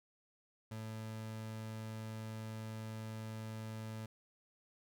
30% pulse tone, 110 Hz, A2, in tune, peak -40 dBFS, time 0.71-4.06 s, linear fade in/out 5 ms, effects none

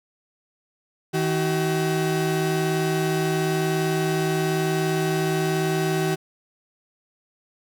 35% pulse tone pair together, 159.2 / 379.4 Hz, D#3 / F#4, +40 / +43 cents, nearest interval octave + minor third, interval 1503 cents, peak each -22 dBFS, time 1.13-6.16 s, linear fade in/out 20 ms, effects none

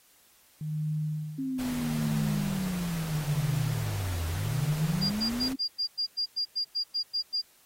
sine tone with tremolo, 153.2 Hz, D#3, 27 cents flat, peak -27 dBFS, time 0.61-5.11 s, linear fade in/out 2 ms, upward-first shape sine, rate 0.78 Hz, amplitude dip 95%
sine linear two-way sweep, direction down then up, 270.1 to 79.8 to 270.1 Hz, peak -29 dBFS, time 1.38-5.56 s, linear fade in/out 10 ms, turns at 4.27 s
pink noise, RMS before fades -40 dBFS, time 1.58-5.54 s, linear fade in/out 20 ms
sine tone bursts, 4806 Hz, D8, 39 cents sharp, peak -26 dBFS, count 13, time 5.01-7.419 s, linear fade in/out 20 ms, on 93 ms, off 100 ms
effects white hiss -61 dBFS RMS until 7.65 s + AAC 48 kbps

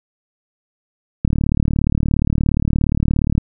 click train, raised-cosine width 5 ms, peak -4 dBFS, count 80, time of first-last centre 1.25-3.379 s, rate 37.1 Hz, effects none

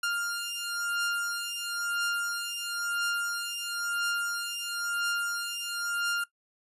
sawtooth beating tone pair, 1400 / 1400.99 Hz, F6 / F6, +4 / +5 cents, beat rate 0.99 Hz, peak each -29 dBFS, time 0.03-6.24 s, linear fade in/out 5 ms, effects noise-tail reverb RT60 0.1 s tail -18 dB re dry + resampled to 32000 Hz

